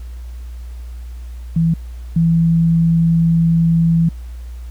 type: tone pair in turn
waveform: sine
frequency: 165 / 165.96 Hz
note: E3 / E3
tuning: +2 / +12 cents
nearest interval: unison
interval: 10 cents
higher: second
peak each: -11 / -10 dBFS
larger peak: second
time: 1.56-1.74 / 2.16-4.09 s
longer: second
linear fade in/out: 5 ms
effects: added 60 Hz sine -27 dBFS peak until 4.7 s + pink hiss -50 dBFS RMS until 4.7 s